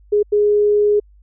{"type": "tone bursts at uneven times", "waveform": "sine", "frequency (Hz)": 415.3, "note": "G#4", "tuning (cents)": 0, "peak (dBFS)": -11, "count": 2, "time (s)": [[0.12, 0.23], [0.32, 1]], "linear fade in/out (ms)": 10, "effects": ["added 50 Hz sine -45 dBFS peak until 1.22 s"]}